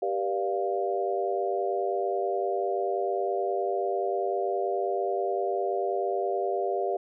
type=chord; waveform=sine; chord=G dominant seventh; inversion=none; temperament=equal with one note detuned; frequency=392 / 481.5 / 587.3 / 698.5 Hz; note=G4 / B4 / D5 / F5; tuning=0 / -44 / 0 / 0 cents; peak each=-29 / -33 / -33 / -30 dBFS; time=0.02-6.97 s; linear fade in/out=5 ms; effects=none